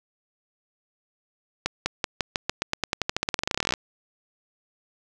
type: accelerating click train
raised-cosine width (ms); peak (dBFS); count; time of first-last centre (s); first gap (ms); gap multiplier
0.2; -6; 30; 1.66-3.738; 200; 0.91
effects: none